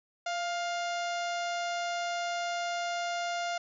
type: harmonic tone with a mistuned harmonic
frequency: 704 Hz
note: F5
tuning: 14 cents sharp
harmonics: 1 / 2 / 3 / 4 / 5 / 6 / 7 / 8 / 9 / 10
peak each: -32 / -38 / -42 / -44 / -46 / -48 / -49 / -50 / -51 / -52 dBFS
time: 0.26-3.58 s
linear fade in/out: 5 ms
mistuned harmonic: 1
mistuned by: -31 cents
effects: none